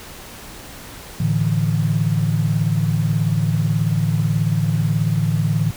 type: chord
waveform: sine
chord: A suspended fourth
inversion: none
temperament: just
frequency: 110 / 146.67 / 165 Hz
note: A2 / D3 / E3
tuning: 0 / -2 / +2 cents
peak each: -20 dBFS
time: 1.2-5.71 s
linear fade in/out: 5 ms
effects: pink hiss -37 dBFS RMS until 5.76 s